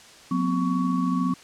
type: tone cluster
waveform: sine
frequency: 181.7 / 233.7 / 255.7 / 1120 Hz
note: F#3 / A#3 / C4 / C#6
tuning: -31 / +5 / -40 / +18 cents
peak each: -25 / -33 / -24 / -30 dBFS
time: 0.31-1.34 s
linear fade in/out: 5 ms
effects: white hiss -48 dBFS RMS until 1.43 s + low-pass 7000 Hz 12 dB/octave